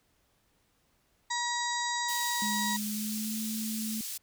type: harmonic tone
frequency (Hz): 957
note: A#5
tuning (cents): +45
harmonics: 1 / 2 / 4 / 5 / 6 / 7 / 8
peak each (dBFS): -33 / -35 / -37 / -41 / -44 / -41 / -40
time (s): 1.3-2.77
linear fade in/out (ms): 10
type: high-pass noise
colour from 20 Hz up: pink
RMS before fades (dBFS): -38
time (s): 2.08-4.18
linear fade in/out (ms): 10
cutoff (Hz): 5300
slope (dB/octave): 12
type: tone with pitch glide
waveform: sine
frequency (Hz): 209.7 to 218.9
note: G#3 to A3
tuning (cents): +17 to -9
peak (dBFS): -33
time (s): 2.42-4.01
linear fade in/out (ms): 2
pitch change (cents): +74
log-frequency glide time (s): 2.83-3.38
effects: pink hiss -71 dBFS RMS until 4.22 s